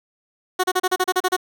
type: tone bursts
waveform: 15% pulse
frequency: 368.4 Hz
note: F#4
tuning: 7 cents flat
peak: -10 dBFS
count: 10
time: 0.59-1.366 s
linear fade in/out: 10 ms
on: 47 ms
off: 34 ms
effects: none